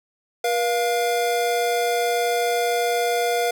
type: tone pair together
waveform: square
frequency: 480 / 698.6 Hz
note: B4 / F5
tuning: -49 / 0 cents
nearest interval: tritone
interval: 649 cents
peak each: -23 dBFS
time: 0.44-3.51 s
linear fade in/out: 5 ms
effects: none